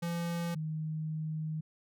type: tone pair in turn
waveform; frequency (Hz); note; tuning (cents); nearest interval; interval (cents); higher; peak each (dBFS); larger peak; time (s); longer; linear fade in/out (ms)
square / sine; 170.5 / 156.36; F3 / D#3; -41 / +9; minor second; 150; first; -33 / -33; neither; 0.02-0.55 / 0.55-1.61; second; 10
effects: none